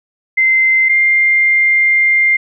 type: tone pair in turn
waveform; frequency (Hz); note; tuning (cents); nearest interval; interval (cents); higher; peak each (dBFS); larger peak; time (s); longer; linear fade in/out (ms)
sine; 2076 / 2100; C7 / C7; -14 / +6; unison; 20; second; -8; neither; 0.37-0.89 / 0.89-2.37; second; 10
effects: none